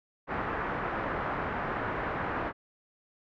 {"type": "low-pass noise", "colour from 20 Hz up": "white", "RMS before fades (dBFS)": -33, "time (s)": [0.27, 2.53], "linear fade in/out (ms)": 50, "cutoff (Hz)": 1600, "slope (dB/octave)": 24, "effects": []}